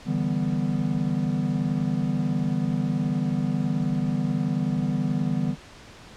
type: chord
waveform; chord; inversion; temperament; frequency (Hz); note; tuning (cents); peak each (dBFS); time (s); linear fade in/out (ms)
triangle; E minor seventh; third; equal with one note detuned; 146.24 / 164.81 / 196 / 246.9; D3 / E3 / G3 / B3; -7 / 0 / 0 / 0; -26; 0.05-5.56; 50
effects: pink hiss -46 dBFS RMS until 6.16 s + low-pass 6000 Hz 12 dB/octave